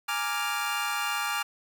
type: chord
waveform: 25% pulse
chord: Bb dominant seventh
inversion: third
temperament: equal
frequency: 830.6 / 932.3 / 1174.7 / 1396.9 Hz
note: Ab5 / Bb5 / D6 / F6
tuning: 0 / 0 / 0 / 0 cents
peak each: -30 / -34 / -29 / -28 dBFS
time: 0.08-1.43 s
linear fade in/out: 10 ms
effects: none